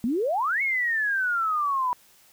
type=exponential two-way sweep; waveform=sine; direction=up then down; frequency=216.4 to 2217 to 973 Hz; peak=-22 dBFS; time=0.04-1.93 s; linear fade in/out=0 ms; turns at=0.62 s; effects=white hiss -57 dBFS RMS until 2.32 s